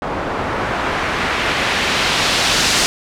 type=noise with low-pass filter sweep; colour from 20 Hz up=white; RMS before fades=-18 dBFS; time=0.02-2.86 s; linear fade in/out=0 ms; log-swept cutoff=920 to 5700 Hz; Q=0.9; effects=none

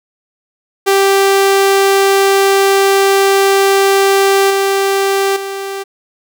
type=tone with level steps; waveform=sawtooth; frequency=392 Hz; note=G4; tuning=in tune; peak=-4 / -7 / -16 dBFS; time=0.86-5.84 s; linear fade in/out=20 ms; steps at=4.5 / 5.36 s; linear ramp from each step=5 ms; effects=none

